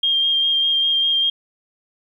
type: tone with vibrato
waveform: sine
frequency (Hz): 3210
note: G7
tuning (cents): +40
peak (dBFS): -15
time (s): 0.03-1.3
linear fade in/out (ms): 5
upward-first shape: square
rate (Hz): 5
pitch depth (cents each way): 12
effects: 9-bit